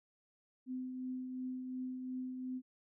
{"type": "tone with tremolo", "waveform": "sine", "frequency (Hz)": 255.7, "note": "C4", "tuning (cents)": -40, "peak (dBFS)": -37, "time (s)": [0.66, 2.62], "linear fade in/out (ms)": 50, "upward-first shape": "triangle", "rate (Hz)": 2.8, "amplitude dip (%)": 40, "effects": []}